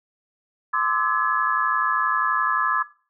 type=tone cluster; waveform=sine; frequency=1035 / 1186 / 1298 / 1693 Hz; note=C6 / D6 / E6 / G#6; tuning=-19 / +17 / -27 / +33 cents; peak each=-25 dBFS; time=0.73-2.83 s; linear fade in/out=10 ms; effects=noise-tail reverb RT60 0.4 s tail -18 dB re dry